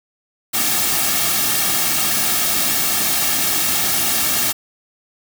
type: noise with comb filter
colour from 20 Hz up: white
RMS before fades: -18 dBFS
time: 0.53-4.53 s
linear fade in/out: 20 ms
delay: 2 ms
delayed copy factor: -0.65
effects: none

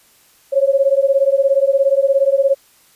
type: beating tone pair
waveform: sine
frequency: 540 / 557 Hz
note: C#5 / C#5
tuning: -45 / +8 cents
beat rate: 17 Hz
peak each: -14 dBFS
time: 0.52-2.55 s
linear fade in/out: 20 ms
effects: white hiss -52 dBFS RMS until 2.95 s + resampled to 32000 Hz

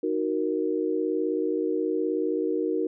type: chord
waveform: sine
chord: D# minor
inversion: none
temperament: equal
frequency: 311.1 / 370 / 466.2 Hz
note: D#4 / F#4 / A#4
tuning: 0 / 0 / 0 cents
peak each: -28 dBFS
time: 0.03-2.87 s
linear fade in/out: 5 ms
effects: none

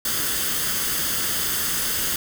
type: noise with comb filter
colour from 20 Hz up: white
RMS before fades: -24 dBFS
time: 0.05-2.16 s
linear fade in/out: 2 ms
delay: 0.62 ms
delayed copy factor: +0.55
effects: none

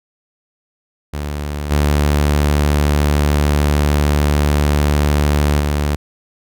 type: tone with level steps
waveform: sawtooth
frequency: 73.4 Hz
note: D2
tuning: in tune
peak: -17 / -8 / -11 dBFS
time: 1.13-5.96 s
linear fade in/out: 10 ms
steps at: 1.7 / 5.59 s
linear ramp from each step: 20 ms
effects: none

